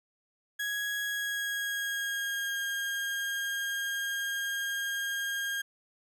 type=tone with pitch glide; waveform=35% pulse; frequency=1661.2 to 1617.6 Hz; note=G#6 to G#6; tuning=0 to -46 cents; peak=-29 dBFS; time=0.59-5.62 s; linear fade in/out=10 ms; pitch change=-46 cents; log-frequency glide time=1.03-2.61 s; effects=none